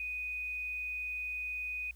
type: tone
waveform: sine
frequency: 2489 Hz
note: D#7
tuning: in tune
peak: -35 dBFS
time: 0-1.91 s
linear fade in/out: 2 ms
effects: added 60 Hz sine -52 dBFS peak until 1.95 s + white hiss -67 dBFS RMS until 1.95 s